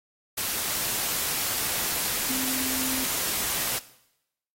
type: tone in noise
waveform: sine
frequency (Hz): 260.6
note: C4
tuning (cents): -7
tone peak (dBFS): -34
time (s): 2.29-3.05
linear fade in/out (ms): 10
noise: white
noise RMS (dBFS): -28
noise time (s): 0.37-3.79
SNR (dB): -9
effects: noise-tail reverb RT60 0.8 s tail -17 dB re dry + AAC 48 kbps